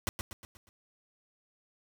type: noise with echo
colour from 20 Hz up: pink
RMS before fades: -31 dBFS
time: 0.07-0.09 s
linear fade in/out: 0 ms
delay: 120 ms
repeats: 5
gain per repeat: -6 dB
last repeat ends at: 0.69 s
effects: none